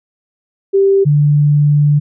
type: tone pair in turn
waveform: sine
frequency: 392 / 146.83 Hz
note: G4 / D3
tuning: 0 / 0 cents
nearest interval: octave + perfect fourth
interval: 1700 cents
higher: first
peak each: -7 dBFS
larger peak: neither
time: 0.73-1.05 / 1.05-2 s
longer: second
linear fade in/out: 20 ms
effects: none